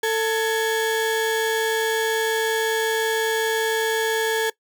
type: tone pair together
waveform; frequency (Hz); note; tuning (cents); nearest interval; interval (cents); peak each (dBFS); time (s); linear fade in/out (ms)
35% pulse; 445.5 / 1682; A4 / G#6; +22 / +22; octave + major seventh; 2300; -19 / -23; 0.03-4.5; 5
effects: noise-tail reverb RT60 0.1 s tail -21 dB re dry